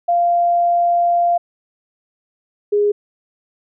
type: tone pair in turn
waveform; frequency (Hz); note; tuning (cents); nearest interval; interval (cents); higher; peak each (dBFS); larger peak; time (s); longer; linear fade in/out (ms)
sine; 694 / 412.7; F5 / G#4; -11 / -11; major sixth; 900; first; -12; neither; 0.08-1.38 / 2.72-2.92; first; 10
effects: none